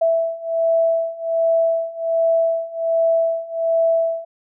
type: beating tone pair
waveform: sine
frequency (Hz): 659.3 / 660.6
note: E5 / E5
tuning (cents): 0 / +4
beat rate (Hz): 1.3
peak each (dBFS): -20 / -18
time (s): 0.01-4.25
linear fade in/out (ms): 10
effects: none